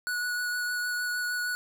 square tone with vibrato, 1467 Hz, F#6, 15 cents flat, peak -29 dBFS, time 0.07-1.55 s, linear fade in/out 0 ms, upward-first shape sine, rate 6.5 Hz, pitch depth 11 cents each way, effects 10-bit

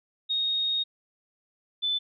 sine tone pair in turn, 3729 / 3511 Hz, A#7 / A7, 0 / -4 cents, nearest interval minor second, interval 104 cents, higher first, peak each -24 dBFS, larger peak neither, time 0.29-0.84 / 1.82-1.99 s, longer first, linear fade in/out 20 ms, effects none

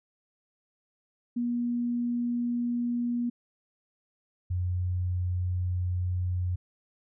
sine tone pair in turn, 240 / 90.16 Hz, B3 / F#2, -49 / -44 cents, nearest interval octave + perfect fourth, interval 1695 cents, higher first, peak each -26 dBFS, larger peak neither, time 1.36-3.3 / 4.5-6.56 s, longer second, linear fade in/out 10 ms, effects none

